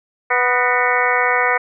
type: harmonic tone with a mistuned harmonic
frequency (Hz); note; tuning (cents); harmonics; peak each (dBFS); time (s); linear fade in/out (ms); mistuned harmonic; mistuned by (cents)
246.9; B3; 0; 2 / 3 / 4 / 5 / 6 / 7 / 8 / 9; -22 / -22 / -22 / -22 / -22 / -22 / -22 / -22; 0.3-1.58; 10; 7; +83
effects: none